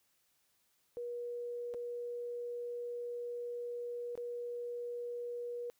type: tone with dropouts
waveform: sine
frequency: 480.7 Hz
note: B4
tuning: 47 cents flat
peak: -38 dBFS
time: 0.97-5.7 s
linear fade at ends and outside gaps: 0 ms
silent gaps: 1.739-1.745 / 4.154-4.176 s
effects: white hiss -75 dBFS RMS until 5.79 s